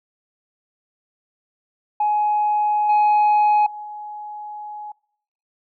sine tone with level steps, 840 Hz, G#5, 19 cents sharp, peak -15 / -10 / -30 dBFS, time 2-4.92 s, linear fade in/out 5 ms, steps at 2.89 / 3.66 s, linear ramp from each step 5 ms, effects noise-tail reverb RT60 0.7 s tail -25 dB re dry + tanh soft clip ceiling -12 dBFS

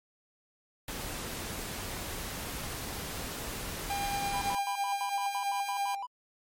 pink noise, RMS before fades -38 dBFS, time 0.88-4.55 s, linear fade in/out 2 ms
45% pulse tone with tremolo, 801 Hz, G5, 37 cents sharp, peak -30 dBFS, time 3.9-5.95 s, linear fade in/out 2 ms, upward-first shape sine, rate 9.1 Hz, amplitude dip 25%
triangle tone with vibrato, 887 Hz, A5, 14 cents sharp, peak -33 dBFS, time 4.33-6.07 s, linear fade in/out 20 ms, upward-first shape square, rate 5.9 Hz, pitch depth 190 cents each way
effects MP3 64 kbps

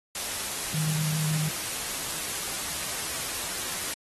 sine tone in noise, 155.3 Hz, D#3, 3 cents flat, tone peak -26 dBFS, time 0.74-1.49 s, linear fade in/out 2 ms, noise white, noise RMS -32 dBFS, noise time 0.15-3.94 s, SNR +3 dB, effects AAC 32 kbps

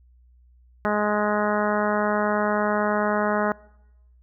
harmonic tone, 209.2 Hz, G#3, 13 cents sharp, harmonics 1 / 2 / 3 / 4 / 5 / 6 / 7 / 8 / 9, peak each -26 / -28 / -26 / -29 / -30 / -30 / -31 / -36 / -37 dBFS, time 0.85-3.52 s, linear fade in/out 0 ms, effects noise-tail reverb RT60 0.9 s tail -24 dB re dry + added 61 Hz sine -52 dBFS peak until 4.22 s

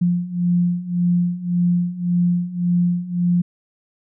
sine beating tone pair, 174.61 / 176.41 Hz, F3 / F3, 0 / +18 cents, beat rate 1.8 Hz, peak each -21 / -18 dBFS, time 0.01-3.42 s, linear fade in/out 10 ms, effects none

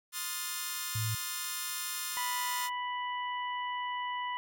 5% pulse chord, F dominant seventh, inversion second, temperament equal with one note detuned, 1046.5 / 1244.5 / 1422.2 / 1760 Hz, C6 / Eb6 / F6 / A6, 0 / 0 / +31 / 0 cents, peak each -29 dBFS, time 0.12-2.7 s, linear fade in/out 50 ms
sine tone, 110 Hz, A2, in tune, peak -31 dBFS, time 0.95-1.15 s, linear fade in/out 5 ms
harmonic tone, 987.8 Hz, B5, in tune, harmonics 1 / 2 / 3, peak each -34 / -40 / -44 dBFS, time 2.17-4.37 s, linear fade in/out 0 ms
effects none

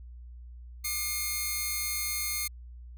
5% pulse tone pair together, 1208 / 2144 Hz, D6 / C7, +48 / +42 cents, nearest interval minor seventh, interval 994 cents, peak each -28 / -20 dBFS, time 0.84-2.48 s, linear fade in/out 10 ms, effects added 60 Hz sine -43 dBFS peak until 2.97 s

